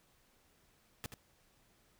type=noise with echo; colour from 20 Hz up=pink; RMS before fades=-41 dBFS; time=1.04-1.06 s; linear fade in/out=0 ms; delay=80 ms; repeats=1; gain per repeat=-8 dB; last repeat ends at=1.14 s; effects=pink hiss -70 dBFS RMS until 1.99 s